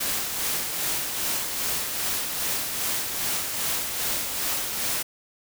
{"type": "noise with tremolo", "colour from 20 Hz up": "white", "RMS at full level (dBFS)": -26, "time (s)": [0, 5.03], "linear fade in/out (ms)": 10, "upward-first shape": "sine", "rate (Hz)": 2.5, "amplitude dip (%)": 40, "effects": []}